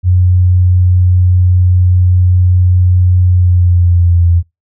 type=tone with pitch glide; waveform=sine; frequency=90.5 to 85.87 Hz; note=F#2 to F2; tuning=-38 to -29 cents; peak=-5 dBFS; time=0.03-4.43 s; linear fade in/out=50 ms; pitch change=-91 cents; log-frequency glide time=3.28-4.29 s; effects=noise-tail reverb RT60 0.2 s tail -24 dB re dry